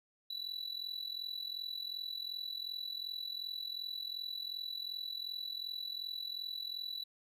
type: tone with amplitude modulation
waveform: triangle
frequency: 3951 Hz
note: B7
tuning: in tune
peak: -34 dBFS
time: 0.3-7.04 s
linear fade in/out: 5 ms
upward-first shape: sine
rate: 42.7 Hz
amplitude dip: 80%
effects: none